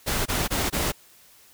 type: noise bursts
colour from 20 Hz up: pink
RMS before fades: -25 dBFS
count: 4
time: 0.06-0.923 s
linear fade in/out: 20 ms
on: 200 ms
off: 21 ms
effects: white hiss -54 dBFS RMS until 1.53 s